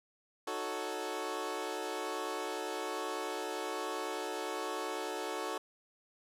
20% pulse chord, D# half-diminished seventh, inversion none, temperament equal, 311.1 / 370 / 440 / 554.4 Hz, D#4 / F#4 / A4 / C#5, 0 / 0 / 0 / 0 cents, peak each -39 / -36 / -35 / -38 dBFS, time 0.47-5.58 s, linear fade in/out 5 ms, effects low-pass 12000 Hz 12 dB/octave

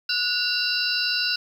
sine tone cluster, 1466 / 2766 / 4014 / 4684 / 5180 Hz, F#6 / F7 / B7 / D8 / E8, -16 / -17 / +27 / -5 / -31 cents, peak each -28 dBFS, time 0.09-1.36 s, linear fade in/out 5 ms, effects 8-bit

